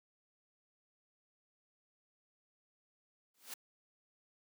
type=noise with exponential growth; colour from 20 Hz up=white; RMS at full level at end=-41 dBFS; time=3.34-3.54 s; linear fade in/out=5 ms; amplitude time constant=43 ms; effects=high-pass 200 Hz 12 dB/octave